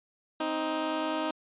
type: tone pair together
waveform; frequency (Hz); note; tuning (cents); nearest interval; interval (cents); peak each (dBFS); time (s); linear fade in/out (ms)
15% pulse; 263.1 / 312.9; C4 / D#4; +10 / +10; minor third; 300; -30 / -23; 0.4-1.31; 5
effects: resampled to 8000 Hz

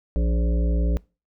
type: harmonic tone with a mistuned harmonic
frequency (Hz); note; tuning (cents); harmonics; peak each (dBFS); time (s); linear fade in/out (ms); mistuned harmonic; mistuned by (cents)
57.9; A#1; -11; 1 / 3 / 5 / 7 / 9 / 10; -19 / -29 / -33 / -36 / -38 / -39; 0.16-0.97; 0; 7; +49
effects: noise-tail reverb RT60 0.3 s tail -23 dB re dry

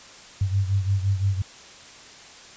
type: beating tone pair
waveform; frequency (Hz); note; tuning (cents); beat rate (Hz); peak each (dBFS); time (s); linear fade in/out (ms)
sine; 96.5 / 102.3; G2 / G#2; -27 / -26; 5.8; -21 / -26; 0.41-1.42; 5
effects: white hiss -45 dBFS RMS until 2.56 s + resampled to 16000 Hz

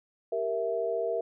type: chord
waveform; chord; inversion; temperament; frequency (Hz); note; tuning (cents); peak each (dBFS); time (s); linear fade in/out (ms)
sine; E diminished; first; equal; 392 / 466.2 / 659.3; G4 / Bb4 / E5; 0 / 0 / 0; -35 / -30 / -31; 0.32-1.21; 5
effects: none

